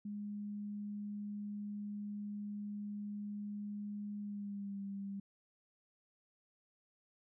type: tone with pitch glide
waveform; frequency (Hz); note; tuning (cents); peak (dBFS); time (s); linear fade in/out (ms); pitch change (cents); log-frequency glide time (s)
sine; 206.2 to 198.03; G#3 to G3; -12 to +18; -40; 0.05-5.2; 5; -70; 4.2-4.8
effects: none